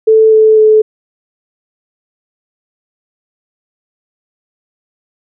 sine tone with pitch steps, 440 / 436.2 / 432.4 Hz, A4 / A4 / A4, 0 / -15 / -30 cents, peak -3 dBFS, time 0.07-0.82 s, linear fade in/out 10 ms, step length 250 ms, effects none

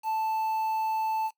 triangle tone with quantisation, 880 Hz, A5, in tune, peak -24 dBFS, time 0.03-1.31 s, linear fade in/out 50 ms, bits 8, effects noise-tail reverb RT60 0.1 s tail -19 dB re dry

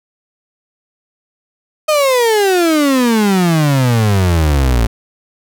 35% pulse exponential sweep, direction down, 628 to 55 Hz, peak -8 dBFS, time 1.88-4.87 s, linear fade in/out 10 ms, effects none

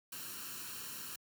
white noise with comb filter, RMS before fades -45 dBFS, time 0.12-1.16 s, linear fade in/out 5 ms, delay 0.71 ms, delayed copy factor +0.65, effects high-pass 100 Hz 12 dB/octave

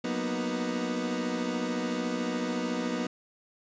30% pulse chord, B major seventh, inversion second, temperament equal with one note detuned, 184.14 / 233.1 / 246.9 / 311.1 Hz, F#3 / A#3 / B3 / D#4, -8 / 0 / 0 / 0 cents, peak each -34 / -34 / -29 / -34 dBFS, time 0.04-3.07 s, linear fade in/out 5 ms, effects resampled to 16000 Hz + 10-bit

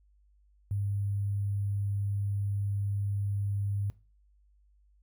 sine tone with sample-and-hold, 100.6 Hz, G2, 45 cents sharp, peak -28 dBFS, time 0.71-3.9 s, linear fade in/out 0 ms, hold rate 11025 Hz, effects noise-tail reverb RT60 0.3 s tail -19 dB re dry + added 50 Hz sine -61 dBFS peak until 5.02 s

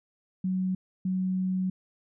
sine tone bursts at uneven times, 186.2 Hz, F#3, 11 cents sharp, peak -25 dBFS, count 2, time 0.44-0.75 / 1.05-1.7 s, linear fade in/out 5 ms, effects none

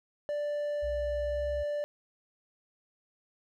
triangle tone, 587.3 Hz, D5, in tune, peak -28 dBFS, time 0.29-1.84 s, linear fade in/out 0 ms
sine tone with pitch glide, 62.3 to 66.39 Hz, B1 to C2, +16 to +26 cents, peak -36 dBFS, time 0.82-1.64 s, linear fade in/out 20 ms, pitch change +110 cents, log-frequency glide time 1.24-1.45 s
effects none

